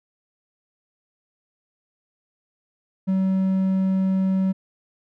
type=tone; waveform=triangle; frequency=190 Hz; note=F#3; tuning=46 cents sharp; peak=-16 dBFS; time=3.07-4.53 s; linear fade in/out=20 ms; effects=none